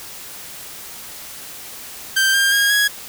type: tone with pitch steps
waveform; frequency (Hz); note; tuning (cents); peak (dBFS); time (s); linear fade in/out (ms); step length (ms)
sawtooth; 1568 / 1599.1 / 1630.8 / 1663.2; G6 / G6 / G#6 / G#6; 0 / +34 / -32 / +2; -10; 2.16-2.88; 10; 180
effects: white hiss -35 dBFS RMS until 3.08 s